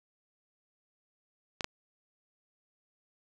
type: clicks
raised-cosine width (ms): 0.2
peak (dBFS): -16 / -14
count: 2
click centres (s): 1.608 / 1.644
effects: none